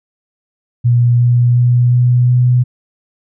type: tone with pitch steps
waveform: sine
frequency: 120.5 / 121.41 / 122.32 / 123.25 / 124.17 Hz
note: B2 / B2 / B2 / B2 / B2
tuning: -42 / -29 / -16 / -3 / +10 cents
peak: -7 dBFS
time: 0.84-2.64 s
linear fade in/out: 20 ms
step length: 360 ms
effects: none